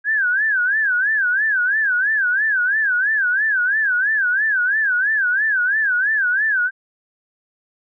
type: tone with vibrato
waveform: sine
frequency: 1602 Hz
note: G6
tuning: 37 cents sharp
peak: -15 dBFS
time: 0.04-6.71 s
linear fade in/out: 50 ms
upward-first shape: sine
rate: 3 Hz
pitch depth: 180 cents each way
effects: none